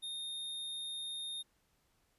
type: tone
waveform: square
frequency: 3677 Hz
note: A#7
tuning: 24 cents flat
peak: -40 dBFS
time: 0.02-1.43 s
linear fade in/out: 20 ms
effects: pink hiss -75 dBFS RMS until 2.18 s + resampled to 32000 Hz

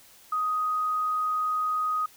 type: tone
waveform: sine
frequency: 1250 Hz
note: D#6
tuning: 8 cents sharp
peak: -24 dBFS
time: 0.32-2.06 s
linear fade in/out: 5 ms
effects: white hiss -54 dBFS RMS until 2.16 s

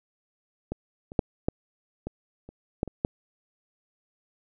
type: clicks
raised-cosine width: 2 ms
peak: -17 / -27 / -7 / -10 / -19 / -30 / -11 / -23 / -10 dBFS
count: 9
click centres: 0.72 / 1.119 / 1.192 / 1.485 / 2.07 / 2.49 / 2.831 / 2.877 / 3.049 s
effects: none

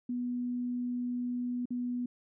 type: tone with dropouts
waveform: sine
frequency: 245.4 Hz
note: B3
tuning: 11 cents flat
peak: -31 dBFS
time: 0.09-2.06 s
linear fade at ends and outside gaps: 5 ms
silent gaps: 1.656-1.705 s
effects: none

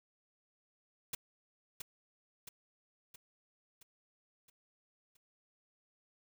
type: noise with echo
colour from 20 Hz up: white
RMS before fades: -38 dBFS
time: 1.13-1.15 s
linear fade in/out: 5 ms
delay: 670 ms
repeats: 6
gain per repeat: -5 dB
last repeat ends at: 5.17 s
effects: none

